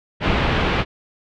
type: low-pass noise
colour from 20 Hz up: pink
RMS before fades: -19 dBFS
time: 0.2-0.85 s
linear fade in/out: 50 ms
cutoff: 3300 Hz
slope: 24 dB/octave
effects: none